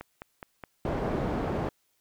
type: click train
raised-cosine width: 0.5 ms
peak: -24 dBFS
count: 4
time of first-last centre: 0.01-0.638 s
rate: 4.78 Hz
type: low-pass noise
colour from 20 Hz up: white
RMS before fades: -30 dBFS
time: 0.85-1.69 s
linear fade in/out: 2 ms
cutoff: 540 Hz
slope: 12 dB/octave
effects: white hiss -72 dBFS RMS until 2 s